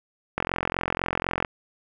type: click train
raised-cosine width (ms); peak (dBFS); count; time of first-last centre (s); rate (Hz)
0.5; -9; 48; 0.38-1.448; 44
effects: none